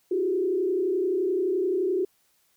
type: tone with frequency modulation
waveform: sine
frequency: 372.2 Hz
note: F#4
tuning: 10 cents sharp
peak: -22 dBFS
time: 0.11-2.05 s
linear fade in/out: 5 ms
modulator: 31.6 Hz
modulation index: 1
effects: white hiss -67 dBFS RMS until 2.56 s